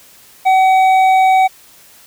sine tone with hard clipping, 757 Hz, F#5, 39 cents sharp, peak -9 dBFS, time 0.45-1.48 s, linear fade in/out 20 ms, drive 7 dB, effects white hiss -44 dBFS RMS until 2.06 s

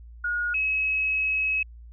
sine tone pair in turn, 1441 / 2565 Hz, F#6 / E7, -46 / -48 cents, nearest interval minor seventh, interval 998 cents, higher second, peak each -24 / -22 dBFS, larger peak second, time 0.24-0.54 / 0.54-1.63 s, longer second, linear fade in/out 5 ms, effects added 58 Hz sine -42 dBFS peak until 1.92 s

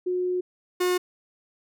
sine / 45% pulse tone pair in turn, 362.6 / 361.2 Hz, F#4 / F#4, -35 / -42 cents, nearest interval unison, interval 7 cents, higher first, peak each -23 / -21 dBFS, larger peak second, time 0.06-0.41 / 0.8-0.98 s, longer first, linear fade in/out 10 ms, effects none

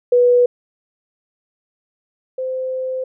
sine tone pair in turn, 489.6 / 517.3 Hz, B4 / C5, -15 / -20 cents, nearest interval minor second, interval 95 cents, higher second, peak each -9 / -20 dBFS, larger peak first, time 0.12-0.46 / 2.38-3.04 s, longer second, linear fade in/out 5 ms, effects none

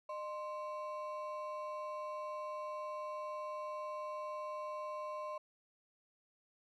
triangle ring-modulated tone, 828 Hz, G#5, 5 cents flat, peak -35 dBFS, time 0.09-5.38 s, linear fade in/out 5 ms, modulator 219 Hz, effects none

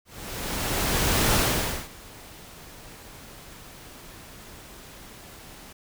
pink noise with ADSR envelope, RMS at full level -21 dBFS, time 0.05-5.73 s, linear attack 1300 ms, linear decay 530 ms, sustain -24 dB, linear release 6 ms, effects none

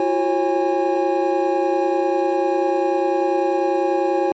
triangle tone cluster, 339.1 / 369.2 / 544 / 819 Hz, E4 / F#4 / C#5 / G#5, +49 / -4 / -33 / -24 cents, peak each -20 dBFS, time 0-4.32 s, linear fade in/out 2 ms, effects MP3 32 kbps

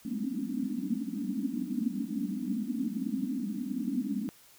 white band-pass noise, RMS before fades -33 dBFS, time 0.05-4.29 s, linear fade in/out 0 ms, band 190 to 290 Hz, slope 96 dB/octave, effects white hiss -58 dBFS RMS until 4.58 s

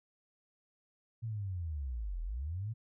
sine linear two-way sweep, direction down then up, 116.54 to 38.89 to 116.54 Hz, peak -35 dBFS, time 1.22-2.74 s, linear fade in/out 20 ms, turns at 2.22 s, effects none

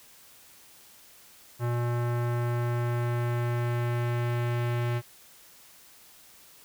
square tone with low-pass filter sweep, 120 Hz, B2, 49 cents flat, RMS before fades -28 dBFS, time 1.59-5.02 s, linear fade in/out 50 ms, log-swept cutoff 1400 to 2600 Hz, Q 1.2, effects white hiss -54 dBFS RMS until 6.64 s

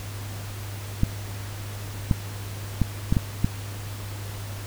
clicks, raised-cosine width 5 ms, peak -7 dBFS, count 6, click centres 1.034 / 2.112 / 2.817 / 3.125 / 3.168 / 3.445 s, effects added 101 Hz sine -33 dBFS peak until 4.66 s + pink hiss -40 dBFS RMS until 4.66 s

